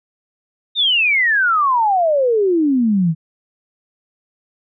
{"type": "exponential sweep", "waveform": "sine", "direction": "down", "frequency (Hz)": [3729, 154.3], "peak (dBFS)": -12, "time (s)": [0.75, 3.15], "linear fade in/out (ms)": 50, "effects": []}